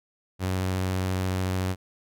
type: tone with vibrato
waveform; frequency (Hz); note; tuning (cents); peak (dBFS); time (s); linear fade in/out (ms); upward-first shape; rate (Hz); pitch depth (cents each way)
sawtooth; 93.2; F#2; +13; -21; 0.39-1.76; 50; triangle; 14; 15
effects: none